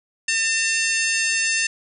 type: harmonic tone with a mistuned harmonic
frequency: 901 Hz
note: A5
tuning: 41 cents sharp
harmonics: 2 / 3 / 4 / 5 / 6 / 7 / 8 / 9 / 10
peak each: -24 / -23 / -34 / -31 / -29 / -28 / -30 / -35 / -32 dBFS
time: 0.28-1.67 s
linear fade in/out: 5 ms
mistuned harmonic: 6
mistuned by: -68 cents
effects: none